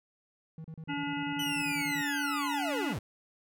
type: tone bursts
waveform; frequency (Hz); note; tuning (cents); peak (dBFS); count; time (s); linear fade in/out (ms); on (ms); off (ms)
triangle; 160; D#3; +49; -38; 15; 0.58-2.015; 2; 63; 35
type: harmonic tone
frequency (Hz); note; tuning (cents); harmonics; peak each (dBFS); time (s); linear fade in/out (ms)
286.4; D4; -43; 1 / 3 / 5 / 7 / 9 / 10; -34 / -39 / -41 / -42 / -44 / -44; 0.88-2.94; 20
type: linear sweep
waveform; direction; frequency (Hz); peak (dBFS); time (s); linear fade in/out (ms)
40% pulse; down; 3005 to 77.78; -32; 1.39-2.99; 5
effects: none